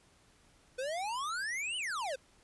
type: exponential two-way sweep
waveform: square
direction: up then down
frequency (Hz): 493.9 to 3052 to 493.9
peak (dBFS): -35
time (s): 0.78-2.16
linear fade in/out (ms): 10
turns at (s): 1.77
effects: pink hiss -65 dBFS RMS until 2.43 s + resampled to 24000 Hz